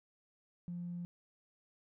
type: tone with tanh clipping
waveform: triangle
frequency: 174.61 Hz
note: F3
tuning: in tune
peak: -39 dBFS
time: 0.68-1.05 s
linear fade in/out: 0 ms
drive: 4 dB
effects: none